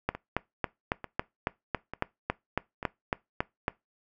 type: two click trains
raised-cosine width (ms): 0.5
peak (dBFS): -11 / -21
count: 14 / 4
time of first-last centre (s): 0.09-3.681 / 0.15-2.829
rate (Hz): 3.62 / 1.12
effects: noise-tail reverb RT60 0.2 s tail -22 dB re dry